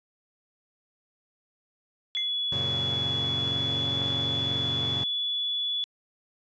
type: tone with pitch glide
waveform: sine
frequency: 3400 to 3424 Hz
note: G#7 to A7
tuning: +40 to -48 cents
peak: -26 dBFS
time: 2.15-5.84 s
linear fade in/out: 0 ms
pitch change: +12 cents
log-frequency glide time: 3.2-3.96 s
type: tone with exponential decay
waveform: triangle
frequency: 2087 Hz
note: C7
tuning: 5 cents flat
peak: -29 dBFS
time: 2.17-2.33 s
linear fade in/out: 0 ms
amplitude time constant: 34 ms
type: chord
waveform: sawtooth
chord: F# major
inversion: none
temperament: equal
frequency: 92.5 / 116.54 / 138.59 Hz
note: F#2 / A#2 / C#3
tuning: 0 / 0 / 0 cents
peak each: -33 / -32 / -31 dBFS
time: 2.52-5.04 s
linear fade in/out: 5 ms
effects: resampled to 16000 Hz